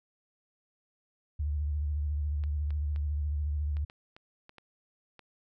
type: tone with vibrato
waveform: sine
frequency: 73.9 Hz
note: D2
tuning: 11 cents sharp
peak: -28 dBFS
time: 1.39-3.85 s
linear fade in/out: 10 ms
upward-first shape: sine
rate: 14 Hz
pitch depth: 65 cents each way
type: clicks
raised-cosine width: 0.3 ms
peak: -34 dBFS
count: 9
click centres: 2.438 / 2.706 / 2.961 / 3.769 / 3.899 / 4.165 / 4.494 / 4.583 / 5.193 s
effects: none